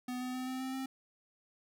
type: tone with pitch steps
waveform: square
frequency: 249.7 / 252.6 / 255.5 / 258.5 / 261.5 / 264.5 Hz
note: B3 / B3 / C4 / C4 / C4 / C4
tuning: +19 / +39 / -41 / -21 / -1 / +19 cents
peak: -37 dBFS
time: 0.08-0.86 s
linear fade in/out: 5 ms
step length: 130 ms
effects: none